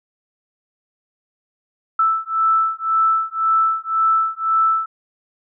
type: beating tone pair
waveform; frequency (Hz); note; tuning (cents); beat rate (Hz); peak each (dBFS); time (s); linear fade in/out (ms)
sine; 1318.5 / 1320.4; E6 / E6; 0 / +2; 1.9; -18; 1.99-4.86; 5
effects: none